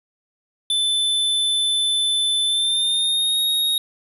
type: tone with pitch glide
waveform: square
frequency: 3520 to 3751 Hz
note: A7 to A#7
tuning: 0 to +10 cents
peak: -18 dBFS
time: 0.7-3.78 s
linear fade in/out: 2 ms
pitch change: +110 cents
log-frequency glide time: 2.46-3.4 s
effects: resampled to 32000 Hz